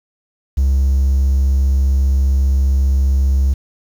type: tone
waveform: triangle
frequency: 67.5 Hz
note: C#2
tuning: 45 cents flat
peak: -8 dBFS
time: 0.57-3.54 s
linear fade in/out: 10 ms
effects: tanh soft clip ceiling -5 dBFS + 7-bit